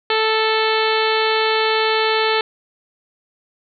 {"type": "harmonic tone with a mistuned harmonic", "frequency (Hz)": 439.7, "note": "A4", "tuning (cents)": -1, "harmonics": [1, 2, 3, 4, 5, 6, 7, 8, 9, 10], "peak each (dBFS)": [-19, -22, -24, -25, -26, -27, -27, -28, -29, -29], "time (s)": [0.1, 2.41], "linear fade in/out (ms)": 2, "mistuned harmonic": 10, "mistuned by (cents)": -20, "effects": []}